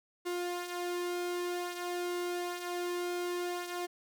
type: tone with flanger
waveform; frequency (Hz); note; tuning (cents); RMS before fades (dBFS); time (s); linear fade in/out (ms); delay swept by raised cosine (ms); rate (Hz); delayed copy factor
sawtooth; 353.3; F4; +20; -36; 0.25-3.87; 20; 1.6 to 4.6; 0.52; -0.5
effects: none